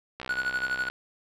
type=click train; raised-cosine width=0.3 ms; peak=-20 dBFS; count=46; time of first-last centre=0.2-0.9 s; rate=64.3 Hz
type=tone with tremolo; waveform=triangle; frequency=1465 Hz; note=F#6; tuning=18 cents flat; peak=-22 dBFS; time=0.29-0.89 s; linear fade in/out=5 ms; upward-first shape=sine; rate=12 Hz; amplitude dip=75%
effects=none